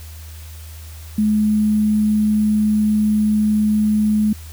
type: tone with sample-and-hold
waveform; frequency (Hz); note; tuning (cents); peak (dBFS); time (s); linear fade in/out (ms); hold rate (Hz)
sine; 212.5; G#3; +40; -13; 1.18-4.33; 5; 11025
effects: added 79 Hz sine -33 dBFS peak until 4.52 s + white hiss -43 dBFS RMS until 4.52 s